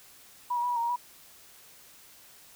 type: tone with pitch steps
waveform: sine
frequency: 978 / 954 / 980 / 967 / 929 / 943 / 973 Hz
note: B5 / A#5 / B5 / B5 / A#5 / A#5 / B5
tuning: -17 / +40 / -14 / -37 / -6 / +20 / -26 cents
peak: -26 dBFS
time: 0.5-0.962 s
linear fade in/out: 10 ms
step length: 66 ms
effects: white hiss -54 dBFS RMS until 2.55 s